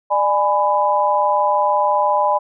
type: chord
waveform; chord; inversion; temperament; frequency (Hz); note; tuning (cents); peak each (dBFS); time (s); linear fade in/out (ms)
sine; G# diminished; second; just; 598 / 830.6 / 996.7; D5 / G#5 / B5; +31 / 0 / +16; -19 / -18 / -17; 0.1-2.39; 20
effects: none